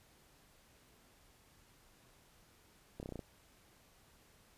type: slowing click train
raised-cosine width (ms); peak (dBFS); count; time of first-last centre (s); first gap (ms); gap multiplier
2; -30; 7; 3-3.192; 29; 1.04
effects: pink hiss -66 dBFS RMS until 4.57 s + resampled to 32000 Hz